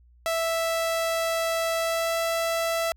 sawtooth tone with pitch glide, 659.3 to 663.1 Hz, E5 to E5, 0 to +10 cents, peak -20 dBFS, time 0.26-2.92 s, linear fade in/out 0 ms, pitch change +10 cents, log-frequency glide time 1.8-2.17 s, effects added 60 Hz sine -53 dBFS peak until 2.96 s

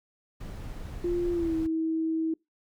brown noise, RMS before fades -38 dBFS, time 0.4-1.67 s, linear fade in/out 10 ms
sine tone with pitch glide, 349.2 to 322.1 Hz, F4 to E4, 0 to -40 cents, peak -25 dBFS, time 1.04-2.34 s, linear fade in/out 5 ms, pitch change -140 cents, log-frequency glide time 1.32-1.55 s
effects noise-tail reverb RT60 0.2 s tail -25 dB re dry

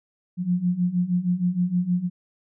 sine beating tone pair, 174.61 / 181.01 Hz, F3 / F#3, 0 / -38 cents, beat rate 6.4 Hz, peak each -25 / -22 dBFS, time 0.37-2.1 s, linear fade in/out 50 ms, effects none

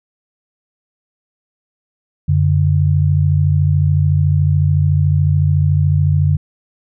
sine tone pair together, 91.6 / 145.41 Hz, F#2 / D3, -17 / -17 cents, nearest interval minor sixth, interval 800 cents, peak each -13 dBFS, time 2.28-6.37 s, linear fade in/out 10 ms, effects none

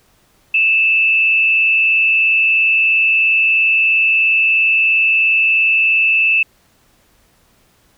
sine tone with frequency modulation, 2637 Hz, E7, in tune, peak -10 dBFS, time 0.54-6.43 s, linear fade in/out 5 ms, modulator 143 Hz, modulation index 0.4, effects pink hiss -55 dBFS RMS until 7.97 s

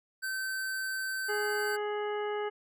square tone, 1542 Hz, G6, 29 cents flat, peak -33 dBFS, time 0.22-1.77 s, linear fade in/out 20 ms
harmonic tone, 417.2 Hz, G#4, 8 cents sharp, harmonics 1 / 2 / 3 / 4 / 5 / 7, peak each -32 / -38 / -42 / -44 / -46 / -49 dBFS, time 1.28-2.5 s, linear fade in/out 20 ms
effects none

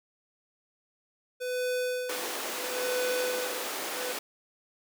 square tone with tremolo, 500 Hz, B4, 21 cents sharp, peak -28 dBFS, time 1.4-4.13 s, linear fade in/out 20 ms, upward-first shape sine, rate 0.74 Hz, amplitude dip 95%
pink high-pass noise, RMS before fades -35 dBFS, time 2.09-4.19 s, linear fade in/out 5 ms, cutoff 320 Hz, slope 24 dB/octave
effects none

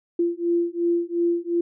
sine beating tone pair, 341.8 / 344.6 Hz, F4 / F4, -37 / -23 cents, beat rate 2.8 Hz, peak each -23 dBFS, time 0.19-1.61 s, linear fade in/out 5 ms, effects none

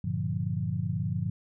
sine chord, G minor seventh, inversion none, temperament equal, 98 / 116.54 / 146.83 / 174.61 Hz, G2 / Bb2 / D3 / F3, 0 / 0 / 0 / 0 cents, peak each -33 dBFS, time 0.04-1.3 s, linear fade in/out 5 ms, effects none

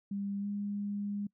sine tone with pitch glide, 200 to 203.5 Hz, G3 to G#3, +35 to -35 cents, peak -33 dBFS, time 0.11-1.27 s, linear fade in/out 5 ms, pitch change +30 cents, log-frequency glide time 0.4-0.46 s, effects noise-tail reverb RT60 0.1 s tail -24 dB re dry

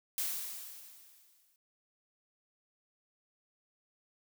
blue noise with exponential decay, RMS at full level -33 dBFS, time 0.18-1.56 s, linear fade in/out 1 ms, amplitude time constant 300 ms, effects none

